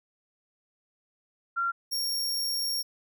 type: tone pair in turn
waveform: sine / sawtooth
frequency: 1378 / 5544 Hz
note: F6 / F8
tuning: -24 / -14 cents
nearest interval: 2 octaves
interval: 2410 cents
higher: second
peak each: -25 dBFS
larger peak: neither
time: 1.56-1.72 / 1.91-2.83 s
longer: second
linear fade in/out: 20 ms
effects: none